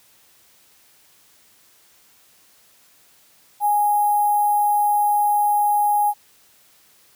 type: tone with sample-and-hold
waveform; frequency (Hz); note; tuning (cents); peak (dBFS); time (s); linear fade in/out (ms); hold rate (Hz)
sine; 828; G#5; -5; -15; 3.6-6.14; 50; 11025
effects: white hiss -55 dBFS RMS until 7.15 s + high-pass 60 Hz 12 dB/octave